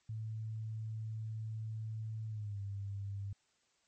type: tone with pitch glide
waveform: sine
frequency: 110 to 99.71 Hz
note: A2 to G2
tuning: 0 to +30 cents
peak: -38 dBFS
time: 0.09-3.33 s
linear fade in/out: 5 ms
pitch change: -170 cents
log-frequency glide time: 2.28-2.6 s
effects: white hiss -75 dBFS RMS until 3.87 s + MP3 32 kbps